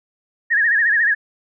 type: tone with vibrato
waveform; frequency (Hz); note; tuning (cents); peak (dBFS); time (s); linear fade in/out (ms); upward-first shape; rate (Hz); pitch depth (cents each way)
sine; 1760; A6; 0; -13; 0.5-1.15; 20; sine; 14; 120
effects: none